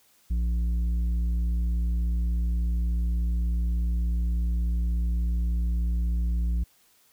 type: tone with tanh clipping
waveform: triangle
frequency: 58.27 Hz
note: A#1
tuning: in tune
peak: -24 dBFS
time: 0.3-6.64 s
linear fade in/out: 10 ms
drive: 11 dB
effects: white hiss -62 dBFS RMS until 7.12 s